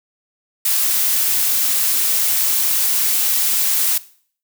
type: noise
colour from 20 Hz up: blue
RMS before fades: -17 dBFS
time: 0.65-3.98 s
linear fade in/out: 5 ms
effects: noise-tail reverb RT60 0.5 s tail -18 dB re dry